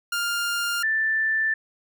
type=tone pair in turn; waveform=sawtooth / sine; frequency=1403 / 1767.7 Hz; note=F6 / A6; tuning=+8 / +8 cents; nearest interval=major third; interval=400 cents; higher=second; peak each=-20 dBFS; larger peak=neither; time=0.12-0.83 / 0.83-1.54 s; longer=neither; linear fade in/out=5 ms; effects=none